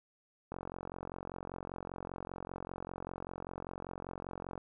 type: click train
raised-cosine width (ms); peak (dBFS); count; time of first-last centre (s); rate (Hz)
1; -27; 184; 0.52-4.578; 45.1
effects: none